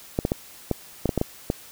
clicks, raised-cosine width 2 ms, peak -8 dBFS, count 9, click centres 0.189 / 0.251 / 0.319 / 0.713 / 1.057 / 1.092 / 1.177 / 1.214 / 1.501 s, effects white hiss -46 dBFS RMS until 1.71 s

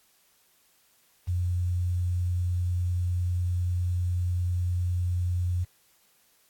sine tone with quantisation, 89 Hz, F2, 33 cents sharp, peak -24 dBFS, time 1.27-5.65 s, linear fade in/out 20 ms, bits 9, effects white hiss -64 dBFS RMS until 6.49 s + AAC 64 kbps

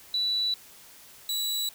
sine / sawtooth tone pair in turn, 3951 / 3929 Hz, B7 / B7, 0 / -10 cents, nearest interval unison, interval 10 cents, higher first, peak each -24 dBFS, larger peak neither, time 0.14-0.54 / 1.29-1.69 s, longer neither, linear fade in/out 2 ms, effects white hiss -51 dBFS RMS until 1.74 s

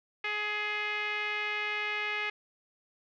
5% pulse tone with low-pass filter, 419.6 Hz, G#4, 18 cents sharp, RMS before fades -33 dBFS, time 0.24-2.3 s, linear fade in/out 5 ms, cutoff 2300 Hz, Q 3.3, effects none

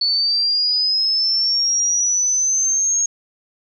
sine linear sweep, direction up, 4435 to 6570 Hz, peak -15 dBFS, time 0.01-3.06 s, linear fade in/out 5 ms, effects none

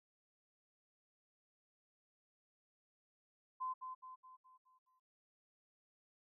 sine tone with echo, 1029 Hz, C6, 29 cents flat, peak -38 dBFS, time 3.6-3.74 s, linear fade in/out 20 ms, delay 210 ms, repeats 6, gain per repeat -6 dB, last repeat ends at 5 s, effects none

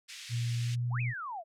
pink high-pass noise, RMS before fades -43 dBFS, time 0.08-0.76 s, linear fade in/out 20 ms, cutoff 2100 Hz, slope 24 dB/octave
sine tone with pitch glide, 118.6 to 121.23 Hz, A#2 to B2, +30 to -32 cents, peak -29 dBFS, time 0.29-1.14 s, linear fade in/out 50 ms, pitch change +38 cents, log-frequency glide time 0.57-0.84 s
sine exponential two-way sweep, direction up then down, 622.3 to 2637 to 622.3 Hz, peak -36 dBFS, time 0.9-1.44 s, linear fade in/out 50 ms, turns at 1.01 s
effects low-pass 7000 Hz 12 dB/octave

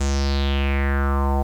square tone with low-pass filter sweep, 69.3 Hz, C#2, in tune, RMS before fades -20 dBFS, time 0-1.43 s, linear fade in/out 10 ms, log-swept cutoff 7400 to 760 Hz, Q 4.4, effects 8-bit

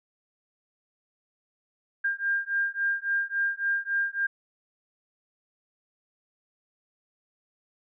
sine beating tone pair, 1600 / 1603.6 Hz, G6 / G6, +35 / +39 cents, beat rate 3.6 Hz, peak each -28 dBFS, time 2.04-4.27 s, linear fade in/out 10 ms, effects none

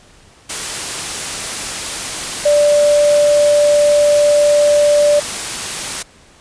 sine tone in noise, 587.3 Hz, D5, in tune, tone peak -8 dBFS, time 2.45-5.2 s, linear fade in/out 10 ms, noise white, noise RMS -22 dBFS, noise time 0.49-6.03 s, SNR +11 dB, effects pink hiss -46 dBFS RMS until 6.4 s + resampled to 22050 Hz

